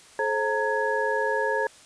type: tone cluster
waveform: sine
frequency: 430.5 / 531 / 918 / 1675 Hz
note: A4 / C5 / A#5 / G#6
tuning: -38 / +25 / -27 / +14 cents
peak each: -28 dBFS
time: 0.19-1.67 s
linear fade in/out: 2 ms
effects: white hiss -51 dBFS RMS until 1.85 s + resampled to 22050 Hz